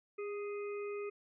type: harmonic tone with a mistuned harmonic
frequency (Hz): 415.3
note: G#4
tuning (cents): 0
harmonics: 1 / 3 / 5 / 6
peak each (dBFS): -38 / -50 / -55 / -52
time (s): 0.18-1.1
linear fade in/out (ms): 10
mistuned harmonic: 1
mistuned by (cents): -27
effects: none